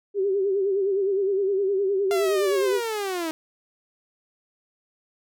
sine tone with vibrato, 392 Hz, G4, in tune, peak -20 dBFS, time 0.14-2.81 s, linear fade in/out 50 ms, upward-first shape sine, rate 9.7 Hz, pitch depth 72 cents each way
sawtooth linear sweep, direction down, 696 to 311.1 Hz, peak -22 dBFS, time 2.11-3.31 s, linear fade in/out 0 ms
effects none

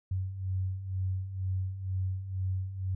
sine beating tone pair, 92.5 / 94.6 Hz, F#2 / F#2, 0 / +39 cents, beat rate 2.1 Hz, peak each -37 / -31 dBFS, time 0.11-2.95 s, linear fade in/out 5 ms, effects none

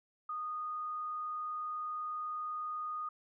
sine tone, 1234 Hz, D#6, 15 cents flat, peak -36 dBFS, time 0.29-3.09 s, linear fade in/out 5 ms, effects none

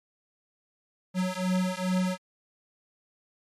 square beating tone pair, 183.3 / 185.7 Hz, F#3 / F#3, -16 / +7 cents, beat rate 2.4 Hz, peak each -29 dBFS, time 1.14-2.18 s, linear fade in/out 50 ms, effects low-pass 10000 Hz 12 dB/octave + MP3 64 kbps

